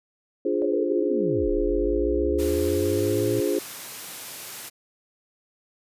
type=chord; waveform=sine; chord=D half-diminished seventh; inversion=none; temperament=equal; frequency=293.7 / 349.2 / 415.3 / 523.3 Hz; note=D4 / F4 / Ab4 / C5; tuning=0 / 0 / 0 / 0 cents; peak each=-28 / -26 / -25 / -29 dBFS; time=0.45-3.59 s; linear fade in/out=5 ms
type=linear two-way sweep; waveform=sine; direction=down then up; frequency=569 to 34.65 to 116 Hz; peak=-28 dBFS; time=0.62-3.4 s; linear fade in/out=0 ms; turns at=1.49 s
type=high-pass noise; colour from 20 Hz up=white; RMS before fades=-37 dBFS; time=2.38-4.7 s; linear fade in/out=20 ms; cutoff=100 Hz; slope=24 dB/octave
effects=resampled to 32000 Hz

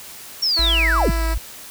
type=linear sweep; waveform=sine; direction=down; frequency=5588 to 51.9 Hz; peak=-16 dBFS; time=0.42-1.11 s; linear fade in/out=10 ms
type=tone with vibrato; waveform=10% pulse; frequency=329.6 Hz; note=E4; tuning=in tune; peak=-17 dBFS; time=0.56-1.35 s; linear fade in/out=20 ms; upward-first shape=sine; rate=2.4 Hz; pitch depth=19 cents each way
type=tone; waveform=sine; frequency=53.1 Hz; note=G#1; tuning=39 cents sharp; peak=-18 dBFS; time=0.59-1.38 s; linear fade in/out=5 ms
effects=white hiss -38 dBFS RMS until 1.7 s

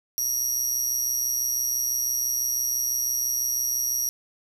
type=tone with amplitude modulation; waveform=25% pulse; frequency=5700 Hz; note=F8; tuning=34 cents sharp; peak=-16 dBFS; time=0.18-4.09 s; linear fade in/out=0 ms; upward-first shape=sine; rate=126 Hz; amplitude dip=60%; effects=9-bit

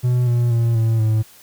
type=tone with pitch steps; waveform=triangle; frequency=123.8 / 120.07 / 116.45 / 112.94 / 109.53 Hz; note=B2 / B2 / A#2 / A2 / A2; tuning=+5 / -48 / -1 / +46 / -7 cents; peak=-12 dBFS; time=0.03-1.23 s; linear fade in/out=20 ms; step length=240 ms; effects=white hiss -47 dBFS RMS until 1.42 s

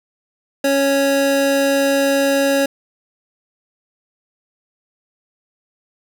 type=tone pair together; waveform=square; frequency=276.6 / 553.2 Hz; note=C#4 / C#5; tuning=-4 / -4 cents; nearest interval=octave; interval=1200 cents; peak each=-19 / -16 dBFS; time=0.64-2.66 s; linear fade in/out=5 ms; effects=none

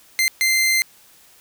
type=tone bursts at uneven times; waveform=sawtooth; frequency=2082 Hz; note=C7; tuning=9 cents flat; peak=-12 dBFS; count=2; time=0.19-0.28 / 0.41-0.82 s; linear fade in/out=0 ms; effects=white hiss -51 dBFS RMS until 1.4 s

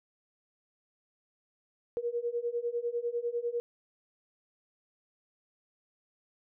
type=beating tone pair; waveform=sine; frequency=470 / 480 Hz; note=A#4 / B4; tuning=+14 / -49 cents; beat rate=10 Hz; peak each=-34 / -33 dBFS; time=1.97-3.6 s; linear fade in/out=0 ms; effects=none

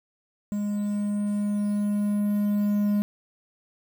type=tone with level ramp; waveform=triangle; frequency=206.1 Hz; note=G#3; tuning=13 cents flat; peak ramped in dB=-23 to -18 dBFS; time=0.52-3.02 s; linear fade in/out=0 ms; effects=8-bit

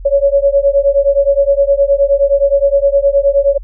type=beating tone pair; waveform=sine; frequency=554.4 / 564 Hz; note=C#5 / C#5; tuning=0 / +30 cents; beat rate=9.6 Hz; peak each=-11 dBFS; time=0.05-3.58 s; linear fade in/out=10 ms; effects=added 43 Hz sine -26 dBFS peak until 3.63 s

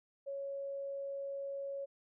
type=tone; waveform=sine; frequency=554.4 Hz; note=C#5; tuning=in tune; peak=-38 dBFS; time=0.26-1.86 s; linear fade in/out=20 ms; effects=none

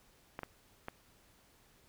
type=clicks; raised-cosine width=0.5 ms; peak=-25 dBFS; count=3; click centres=0.391 / 0.433 / 0.884 s; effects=pink hiss -66 dBFS RMS until 1.88 s

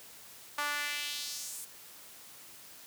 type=tone with high-pass filter sweep; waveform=sawtooth; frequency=292 Hz; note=D4; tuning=10 cents flat; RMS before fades=-37 dBFS; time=0.58-1.65 s; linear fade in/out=5 ms; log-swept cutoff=1100 to 9800 Hz; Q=1.8; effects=white hiss -52 dBFS RMS until 2.86 s + high-pass 80 Hz 12 dB/octave

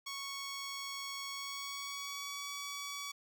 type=tone with pitch glide; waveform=10% pulse; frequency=1108.7 to 1136.6 Hz; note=C#6 to C#6; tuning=0 to +43 cents; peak=-32 dBFS; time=0.06-3.12 s; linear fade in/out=10 ms; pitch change=+43 cents; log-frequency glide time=1.29-2.49 s; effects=none

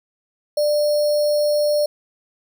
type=tone with sample-and-hold; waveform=sine; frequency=593 Hz; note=D5; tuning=17 cents sharp; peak=-15 dBFS; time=0.57-1.86 s; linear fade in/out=5 ms; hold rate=4900 Hz; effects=none

